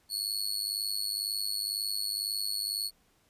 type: tone with amplitude modulation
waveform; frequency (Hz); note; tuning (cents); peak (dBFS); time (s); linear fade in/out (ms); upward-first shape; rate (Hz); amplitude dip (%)
sawtooth; 4384; C#8; -20; -24; 0.09-2.91; 50; sine; 102; 85
effects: pink hiss -68 dBFS RMS until 3.29 s + resampled to 32000 Hz